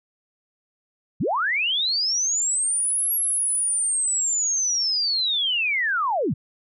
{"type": "linear two-way sweep", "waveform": "sine", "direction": "up then down", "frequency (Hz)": [93, 11400, 93], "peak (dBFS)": -20, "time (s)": [1.2, 6.34], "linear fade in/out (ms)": 10, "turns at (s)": 3.13, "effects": []}